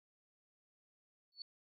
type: tone with exponential growth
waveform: sine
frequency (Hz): 4444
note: C#8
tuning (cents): +4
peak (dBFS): -40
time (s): 1.32-1.42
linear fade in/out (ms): 2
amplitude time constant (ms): 20
effects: none